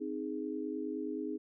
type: chord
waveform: sine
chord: Ab major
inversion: first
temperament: equal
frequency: 261.6 / 311.1 / 415.3 Hz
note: C4 / Eb4 / Ab4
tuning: 0 / 0 / 0 cents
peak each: -40 / -38 / -40 dBFS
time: 0-1.38 s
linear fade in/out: 20 ms
effects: none